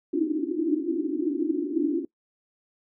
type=band-pass noise; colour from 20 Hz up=pink; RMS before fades=-26 dBFS; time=0.13-2.05 s; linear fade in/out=10 ms; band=280 to 350 Hz; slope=96 dB/octave; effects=noise-tail reverb RT60 0.1 s tail -21 dB re dry